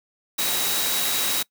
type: tone in noise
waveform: sine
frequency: 3843 Hz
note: B7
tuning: 48 cents flat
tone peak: -29 dBFS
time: 0.38-1.43 s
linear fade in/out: 10 ms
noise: white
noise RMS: -24 dBFS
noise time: 0.38-1.43 s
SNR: -8 dB
effects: noise-tail reverb RT60 0.1 s tail -23 dB re dry + high-pass 150 Hz 12 dB/octave